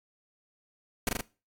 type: noise with echo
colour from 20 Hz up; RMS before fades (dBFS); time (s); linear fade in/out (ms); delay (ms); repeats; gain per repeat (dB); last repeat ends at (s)
pink; -27; 1.07-1.09; 2; 40; 3; -2; 1.21
effects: noise-tail reverb RT60 0.3 s tail -20 dB re dry + AAC 64 kbps